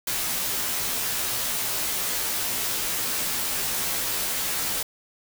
white noise with comb filter, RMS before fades -27 dBFS, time 0.07-4.83 s, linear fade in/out 5 ms, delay 14 ms, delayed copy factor -1, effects none

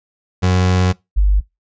30% pulse / sine tone pair in turn, 91.6 / 49.54 Hz, F#2 / G1, -17 / +19 cents, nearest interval major seventh, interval 1064 cents, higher first, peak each -9 dBFS, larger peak neither, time 0.42-0.93 / 1.16-1.41 s, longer first, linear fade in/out 20 ms, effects noise-tail reverb RT60 0.2 s tail -23 dB re dry + resampled to 16000 Hz

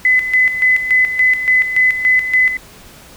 sine tone with tremolo, 2017 Hz, B6, 36 cents sharp, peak -8 dBFS, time 0.05-2.57 s, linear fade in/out 2 ms, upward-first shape square, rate 3.5 Hz, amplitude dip 65%, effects pink hiss -40 dBFS RMS until 3.16 s

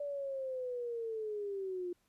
sine linear sweep, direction down, 581 to 349.2 Hz, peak -36 dBFS, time 0-1.93 s, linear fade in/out 5 ms, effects pink hiss -75 dBFS RMS until 2.08 s + resampled to 32000 Hz

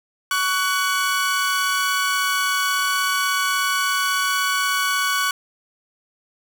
sawtooth tone pair together, 1125.1 / 1488 Hz, C#6 / F#6, +25 / +9 cents, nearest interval perfect fourth, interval 484 cents, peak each -18 dBFS, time 0.31-5.31 s, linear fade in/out 2 ms, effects none

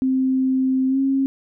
sine tone with pitch glide, 261.6 to 269.9 Hz, C4 to C#4, 0 to -46 cents, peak -16 dBFS, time 0.02-1.26 s, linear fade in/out 0 ms, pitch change +54 cents, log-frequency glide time 0.88-0.98 s, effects none

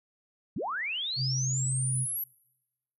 sine linear sweep, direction up, 118 to 11840 Hz, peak -30 dBFS, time 0.56-2.24 s, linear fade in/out 5 ms
sine tone with pitch glide, 130.6 to 129.4 Hz, C3 to C3, -3 to -19 cents, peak -28 dBFS, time 1.16-2.07 s, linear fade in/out 50 ms, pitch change -16 cents, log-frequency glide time 1.76-1.91 s
effects noise-tail reverb RT60 1.0 s tail -25 dB re dry

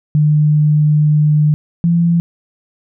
sine tone pair in turn, 150.7 / 169.74 Hz, D3 / F3, +45 / -49 cents, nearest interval major second, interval 206 cents, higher second, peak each -8 / -9 dBFS, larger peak first, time 0.15-1.54 / 1.84-2.2 s, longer first, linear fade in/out 0 ms, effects none

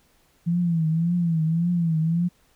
sine tone with vibrato, 166.8 Hz, E3, 21 cents sharp, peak -19 dBFS, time 0.46-2.29 s, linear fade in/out 20 ms, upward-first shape triangle, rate 1.8 Hz, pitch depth 110 cents each way, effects pink hiss -62 dBFS RMS until 2.55 s

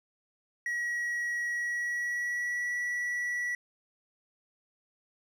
triangle tone with pitch glide, 1914 to 1945.2 Hz, A#6 to B6, +45 to -27 cents, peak -28 dBFS, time 0.66-3.55 s, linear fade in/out 2 ms, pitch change +28 cents, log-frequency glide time 1.48-2.76 s, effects none

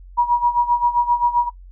sine tone with tremolo, 960 Hz, B5, 49 cents flat, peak -11 dBFS, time 0.17-1.5 s, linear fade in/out 20 ms, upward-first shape sine, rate 7.6 Hz, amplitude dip 80%, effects noise-tail reverb RT60 0.1 s tail -21 dB re dry + added 45 Hz sine -38 dBFS peak until 1.71 s

